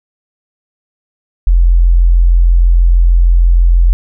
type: tone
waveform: sine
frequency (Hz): 43.17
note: F1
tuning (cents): -19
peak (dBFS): -4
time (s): 1.47-3.93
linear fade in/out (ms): 0
effects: none